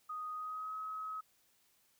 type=tone with pitch glide; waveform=sine; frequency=1244.5 to 1276.5 Hz; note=D#6 to D#6; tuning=0 to +44 cents; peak=-39 dBFS; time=0.09-1.21 s; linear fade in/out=10 ms; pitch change=+44 cents; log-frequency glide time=0.34-0.75 s; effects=white hiss -72 dBFS RMS until 1.99 s

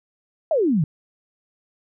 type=exponential sweep; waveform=sine; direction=down; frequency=680 to 140 Hz; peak=-16 dBFS; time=0.51-0.84 s; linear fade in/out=2 ms; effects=none

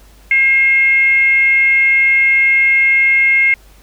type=tone with frequency modulation; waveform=sine; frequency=2141 Hz; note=C7; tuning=39 cents sharp; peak=-8 dBFS; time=0.31-3.54 s; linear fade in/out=2 ms; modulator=526 Hz; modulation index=0.32; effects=added 50 Hz sine -42 dBFS peak until 3.82 s + pink hiss -48 dBFS RMS until 3.82 s

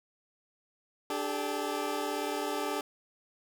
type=chord; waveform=20% pulse; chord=D suspended fourth; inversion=none; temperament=equal with one note detuned; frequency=293.7 / 392 / 430.4 Hz; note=D4 / G4 / A4; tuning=0 / 0 / -38 cents; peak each=-31 dBFS; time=1.1-2.81 s; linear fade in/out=2 ms; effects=none

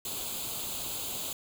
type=noise with comb filter; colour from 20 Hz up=white; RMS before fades=-36 dBFS; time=0.05-1.33 s; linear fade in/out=2 ms; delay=0.27 ms; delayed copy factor=+0.75; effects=none

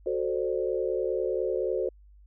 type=chord; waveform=sine; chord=D dominant seventh; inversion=first; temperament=equal; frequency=370 / 440 / 523.3 / 587.3 Hz; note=F#4 / A4 / C5 / D5; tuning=0 / 0 / 0 / 0 cents; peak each=-30 / -31 / -30 / -36 dBFS; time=0.06-1.89 s; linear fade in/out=5 ms; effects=added 50 Hz sine -51 dBFS peak until 2.26 s

